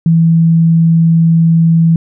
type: tone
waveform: sine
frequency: 164.81 Hz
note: E3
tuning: in tune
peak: -5 dBFS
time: 0.06-1.96 s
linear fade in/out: 2 ms
effects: none